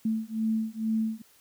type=beating tone pair; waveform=sine; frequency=220 / 222.2 Hz; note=A3 / A3; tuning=0 / +17 cents; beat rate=2.2 Hz; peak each=-29 dBFS; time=0.05-1.22 s; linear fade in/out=5 ms; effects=white hiss -60 dBFS RMS until 1.4 s